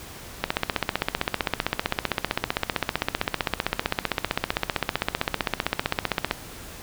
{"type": "click train", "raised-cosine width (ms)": 0.3, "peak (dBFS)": -5, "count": 92, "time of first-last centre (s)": [0.44, 6.311], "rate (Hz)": 15.5, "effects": ["pink hiss -41 dBFS RMS until 6.82 s"]}